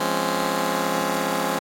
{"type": "chord", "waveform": "10% pulse", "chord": "Db major seventh", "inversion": "first", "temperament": "just", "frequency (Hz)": [173.24, 207.9, 259.9, 277.2], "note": ["F3", "Ab3", "C4", "Db4"], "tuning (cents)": [-14, 2, -11, 0], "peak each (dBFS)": -20, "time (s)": [0, 1.59], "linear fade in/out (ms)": 5, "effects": ["AAC 64 kbps"]}